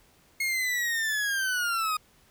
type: linear sweep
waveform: 40% pulse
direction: down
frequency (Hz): 2166 to 1234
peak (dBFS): -25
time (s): 0.4-1.97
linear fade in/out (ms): 5
effects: pink hiss -61 dBFS RMS until 2.3 s